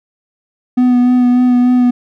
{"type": "tone with vibrato", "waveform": "triangle", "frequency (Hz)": 247.8, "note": "B3", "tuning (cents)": 6, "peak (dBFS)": -5, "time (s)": [0.77, 1.91], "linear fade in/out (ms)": 10, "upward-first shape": "sine", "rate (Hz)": 3.4, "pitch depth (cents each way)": 18, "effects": []}